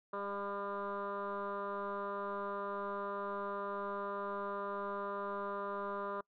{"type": "tone with frequency modulation", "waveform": "sine", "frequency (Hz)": 803, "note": "G5", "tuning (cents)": 41, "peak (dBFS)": -36, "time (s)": [0.13, 6.21], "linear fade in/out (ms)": 5, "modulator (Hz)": 201, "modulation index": 2.6, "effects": ["noise-tail reverb RT60 0.1 s tail -26 dB re dry", "tanh soft clip ceiling -32 dBFS"]}